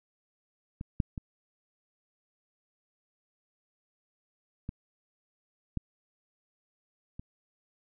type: clicks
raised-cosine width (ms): 5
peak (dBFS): -25 / -13 / -24 / -23 / -18 / -28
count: 6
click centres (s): 0.811 / 1.002 / 1.178 / 4.691 / 5.773 / 7.195
effects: none